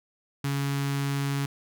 sawtooth tone with notch filter, 139.9 Hz, C#3, 16 cents sharp, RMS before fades -28 dBFS, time 0.44-1.46 s, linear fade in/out 5 ms, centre 570 Hz, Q 1, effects none

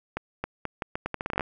accelerating click train, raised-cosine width 0.5 ms, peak -14 dBFS, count 15, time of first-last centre 0.17-1.408 s, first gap 270 ms, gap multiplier 0.79, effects none

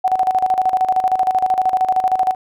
sine tone with tremolo, 749 Hz, F#5, 21 cents sharp, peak -11 dBFS, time 0.04-2.35 s, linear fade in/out 10 ms, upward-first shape square, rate 13 Hz, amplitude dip 70%, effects none

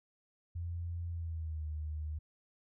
sine tone with pitch glide, 85.6 to 76.7 Hz, F2 to D#2, -34 to -24 cents, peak -36 dBFS, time 0.55-2.19 s, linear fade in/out 10 ms, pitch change -190 cents, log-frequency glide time 1.09-1.66 s, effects none

